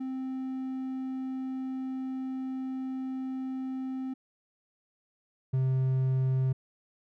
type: tone pair in turn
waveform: triangle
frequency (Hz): 261.6 / 131.05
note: C4 / C3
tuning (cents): 0 / +3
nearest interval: octave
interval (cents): 1197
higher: first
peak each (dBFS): -30 / -22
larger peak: second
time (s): 0-4.14 / 5.53-6.53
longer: first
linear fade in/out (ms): 10
effects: none